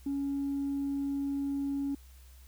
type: tone with tanh clipping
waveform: triangle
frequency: 279.1 Hz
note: C#4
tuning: 12 cents sharp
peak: -30 dBFS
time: 0.06-1.95 s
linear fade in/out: 5 ms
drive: 5 dB
effects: added 64 Hz sine -51 dBFS peak until 2.47 s + white hiss -62 dBFS RMS until 2.47 s